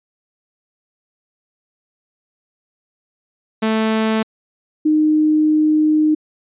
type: tone pair in turn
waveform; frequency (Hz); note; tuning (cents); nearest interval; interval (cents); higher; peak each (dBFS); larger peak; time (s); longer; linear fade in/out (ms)
sawtooth / sine; 220 / 307.4; A3 / D#4; 0 / -21; tritone; 579; second; -11; neither; 3.62-4.23 / 4.85-6.15; second; 10
effects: resampled to 8000 Hz